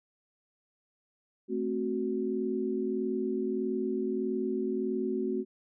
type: chord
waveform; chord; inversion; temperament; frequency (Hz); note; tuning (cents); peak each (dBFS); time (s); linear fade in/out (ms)
sine; F# diminished; first; equal; 220 / 261.6 / 370; A3 / C4 / F#4; 0 / 0 / 0; -34 / -34 / -31; 1.48-5.45; 50
effects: none